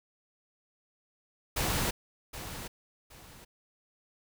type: noise with echo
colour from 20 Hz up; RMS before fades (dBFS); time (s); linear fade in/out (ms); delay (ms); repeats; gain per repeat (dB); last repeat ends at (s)
pink; -30; 1.56-1.91; 10; 770; 2; -11; 3.45
effects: none